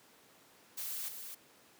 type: noise with echo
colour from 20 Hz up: blue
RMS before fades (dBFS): -40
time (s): 0.77-1.09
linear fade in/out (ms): 10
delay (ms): 260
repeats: 1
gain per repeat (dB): -6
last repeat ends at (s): 1.35
effects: pink hiss -62 dBFS RMS until 1.79 s + high-pass 200 Hz 12 dB/octave